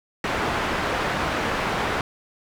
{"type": "low-pass noise", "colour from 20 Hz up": "white", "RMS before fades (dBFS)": -25, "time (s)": [0.24, 2.01], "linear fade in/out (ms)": 2, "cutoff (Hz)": 1600, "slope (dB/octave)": 12, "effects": []}